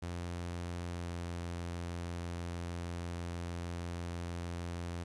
sawtooth tone with pitch glide, 87 to 86.3 Hz, F2 to F2, -6 to -20 cents, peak -34 dBFS, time 0.02-5.04 s, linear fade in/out 10 ms, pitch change -14 cents, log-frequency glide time 0.94-1.08 s, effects resampled to 24000 Hz + 12-bit

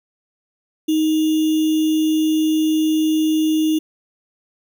sine tone with sample-and-hold, 313.2 Hz, D#4, 11 cents sharp, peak -14 dBFS, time 0.88-3.79 s, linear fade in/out 10 ms, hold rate 3150 Hz, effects none

